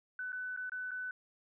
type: tone with dropouts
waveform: sine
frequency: 1500 Hz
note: F#6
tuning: 23 cents sharp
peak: -37 dBFS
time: 0.19-1.11 s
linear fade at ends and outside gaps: 2 ms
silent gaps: 0.321-0.328 / 0.564-0.573 / 0.696-0.719 / 0.909-0.915 s
effects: none